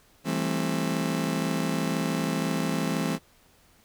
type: chord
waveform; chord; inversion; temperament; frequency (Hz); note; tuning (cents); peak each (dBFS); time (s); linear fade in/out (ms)
35% pulse; A minor seventh; second; just; 165 / 198 / 220 / 264; E3 / G3 / A3 / C4; +2 / +18 / 0 / +16; -28 / -31 / -31 / -29; 0.24-3.19; 50
effects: pink hiss -60 dBFS RMS until 3.84 s